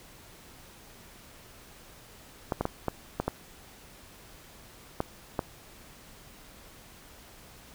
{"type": "clicks", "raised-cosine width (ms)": 1, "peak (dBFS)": -13, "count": 8, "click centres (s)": [2.522, 2.61, 2.654, 2.883, 3.2, 3.28, 5.004, 5.392], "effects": ["pink hiss -52 dBFS RMS until 7.74 s"]}